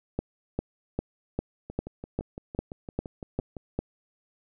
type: two click trains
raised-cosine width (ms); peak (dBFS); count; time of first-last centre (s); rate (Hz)
2; -24 / -14; 12 / 10; 1.7-3.568 / 0.19-3.79; 5.89 / 2.5
effects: none